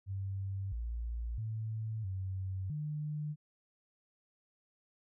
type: tone with pitch steps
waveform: sine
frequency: 97.1 / 57.7 / 110.1 / 94.8 / 150.3 Hz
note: G2 / A#1 / A2 / F#2 / D3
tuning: -16 / -17 / +2 / +43 / +40 cents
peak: -35 dBFS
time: 0.06-3.36 s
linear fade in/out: 50 ms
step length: 660 ms
effects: none